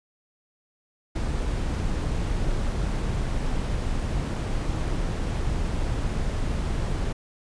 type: noise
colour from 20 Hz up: brown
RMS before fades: -26 dBFS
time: 1.15-7.13 s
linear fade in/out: 10 ms
effects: resampled to 22050 Hz